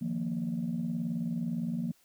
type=chord; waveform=sine; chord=Eb suspended second; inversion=none; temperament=equal; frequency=155.56 / 174.61 / 233.1 Hz; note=Eb3 / F3 / Bb3; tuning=0 / 0 / 0 cents; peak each=-38 / -33 / -32 dBFS; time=0.01-1.92 s; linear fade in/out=10 ms; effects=tanh soft clip ceiling -24 dBFS + white hiss -66 dBFS RMS until 2.04 s